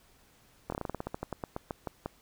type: slowing click train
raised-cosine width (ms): 1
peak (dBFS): -20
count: 18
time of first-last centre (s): 0.7-2.06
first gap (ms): 23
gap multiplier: 1.14
effects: pink hiss -63 dBFS RMS until 2.21 s